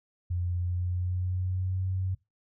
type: tone with pitch glide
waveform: sine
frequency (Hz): 88.4 to 93.66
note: F2 to F#2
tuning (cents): +22 to +22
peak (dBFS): -27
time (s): 0.3-2.15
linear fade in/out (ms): 10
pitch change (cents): +100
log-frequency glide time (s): 0.59-1.86
effects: noise-tail reverb RT60 0.2 s tail -20 dB re dry